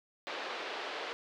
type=band-pass noise; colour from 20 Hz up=pink; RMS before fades=-40 dBFS; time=0.27-1.13 s; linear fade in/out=0 ms; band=390 to 4100 Hz; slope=24 dB/octave; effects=none